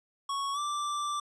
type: tone with pitch glide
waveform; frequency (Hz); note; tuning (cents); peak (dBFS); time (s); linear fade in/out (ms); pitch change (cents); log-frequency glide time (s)
square; 1108.7 to 1173.9; C#6 to D6; 0 to -1; -31; 0.29-1.2; 5; +99; 0.53-0.59
effects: resampled to 22050 Hz